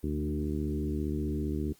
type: harmonic tone with a mistuned harmonic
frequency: 75.1 Hz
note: D2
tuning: 39 cents sharp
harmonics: 1 / 2 / 3 / 4 / 5 / 6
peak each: -33 / -37 / -36 / -35 / -38 / -48 dBFS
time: 0.03-1.73 s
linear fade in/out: 10 ms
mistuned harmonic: 3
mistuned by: -15 cents
effects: white hiss -63 dBFS RMS until 1.79 s + Opus 32 kbps